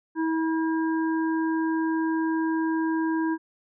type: harmonic tone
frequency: 322.5 Hz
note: E4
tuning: 38 cents flat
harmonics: 1 / 3 / 5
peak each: -23 / -32 / -35 dBFS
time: 0.15-3.38 s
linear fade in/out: 50 ms
effects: none